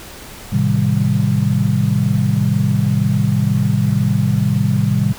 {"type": "chord", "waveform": "sine", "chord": "A half-diminished seventh", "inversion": "none", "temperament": "just", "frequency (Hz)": [110, 132, 158.4, 198], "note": ["A2", "C3", "Eb3", "G3"], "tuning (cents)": [0, 16, 31, 18], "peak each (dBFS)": [-18, -17, -20, -18], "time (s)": [0.52, 5.13], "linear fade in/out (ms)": 10, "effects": ["pink hiss -35 dBFS RMS until 5.18 s"]}